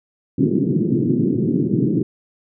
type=band-pass noise; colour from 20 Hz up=white; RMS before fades=-18 dBFS; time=0.38-2.03 s; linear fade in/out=5 ms; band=120 to 360 Hz; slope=48 dB/octave; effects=none